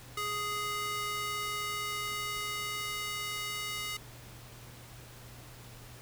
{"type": "tone with high-pass filter sweep", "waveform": "square", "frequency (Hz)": 415.3, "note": "G#4", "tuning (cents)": 0, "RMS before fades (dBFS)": -36, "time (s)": [0.17, 3.97], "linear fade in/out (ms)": 5, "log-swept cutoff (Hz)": [1100, 2100], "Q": 1.1, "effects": ["added 120 Hz sine -51 dBFS peak until 6.01 s", "pink hiss -52 dBFS RMS until 6.01 s"]}